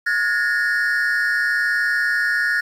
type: tone cluster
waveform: triangle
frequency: 1442 / 1683 / 1823 Hz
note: F#6 / G#6 / A#6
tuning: -45 / +23 / -39 cents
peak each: -19 dBFS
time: 0.06-2.61 s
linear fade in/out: 10 ms
effects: tanh soft clip ceiling -10 dBFS + 8-bit